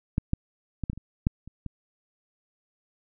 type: clicks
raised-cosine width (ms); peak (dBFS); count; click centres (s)
5; -11 / -11 / -17 / -16 / -25 / -27 / -9 / -30 / -22; 9; 0.181 / 0.334 / 0.837 / 0.899 / 0.932 / 0.976 / 1.269 / 1.476 / 1.663
effects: none